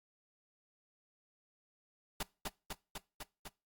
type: noise with echo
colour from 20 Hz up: pink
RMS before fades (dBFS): -37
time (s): 2.2-2.23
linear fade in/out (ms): 5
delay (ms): 250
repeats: 5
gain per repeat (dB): -2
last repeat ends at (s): 3.48
effects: noise-tail reverb RT60 0.3 s tail -23 dB re dry + AAC 64 kbps